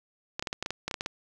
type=clicks; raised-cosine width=0.2 ms; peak=-14 dBFS; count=12; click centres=0.395 / 0.425 / 0.472 / 0.529 / 0.626 / 0.661 / 0.706 / 0.88 / 0.912 / 0.942 / 1.009 / 1.061 s; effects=none